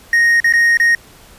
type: tone with dropouts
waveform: triangle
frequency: 1864.7 Hz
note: A#6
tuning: in tune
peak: -7 dBFS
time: 0.13-0.95 s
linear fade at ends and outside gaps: 2 ms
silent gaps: 0.402-0.443 / 0.526-0.536 / 0.772-0.799 s
effects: pink hiss -43 dBFS RMS until 1.38 s + resampled to 32000 Hz